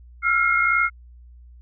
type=tone cluster; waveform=sine; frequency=1343 / 1405 / 2144 Hz; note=E6 / F6 / C7; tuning=+32 / +10 / +42 cents; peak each=-22 / -21 / -20 dBFS; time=0.22-0.9 s; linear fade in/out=50 ms; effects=added 60 Hz sine -43 dBFS peak until 1.61 s